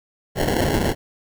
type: noise with sample-and-hold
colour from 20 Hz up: white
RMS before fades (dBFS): -20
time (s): 0.35-0.95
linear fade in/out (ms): 50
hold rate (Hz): 1225
effects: none